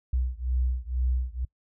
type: beating tone pair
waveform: sine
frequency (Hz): 61.74 / 63.84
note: B1 / C2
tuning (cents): 0 / -42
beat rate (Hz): 2.1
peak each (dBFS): -27 / -28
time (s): 0.13-1.45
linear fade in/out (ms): 5
effects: noise-tail reverb RT60 0.1 s tail -23 dB re dry